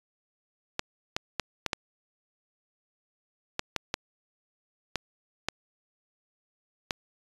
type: clicks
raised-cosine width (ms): 0.2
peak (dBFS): -10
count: 11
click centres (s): 0.794 / 1.165 / 1.397 / 1.663 / 1.732 / 3.594 / 3.763 / 3.941 / 4.957 / 5.486 / 6.908
effects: resampled to 24000 Hz